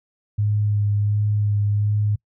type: tone with vibrato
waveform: sine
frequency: 103.83 Hz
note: G#2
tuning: in tune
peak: -17 dBFS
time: 0.38-2.16 s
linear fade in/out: 10 ms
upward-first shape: sine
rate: 1.4 Hz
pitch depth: 16 cents each way
effects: noise-tail reverb RT60 0.1 s tail -25 dB re dry